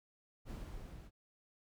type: noise with level ramp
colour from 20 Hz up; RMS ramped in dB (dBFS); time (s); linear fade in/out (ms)
brown; -43 to -53; 0.45-1.11; 50
effects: none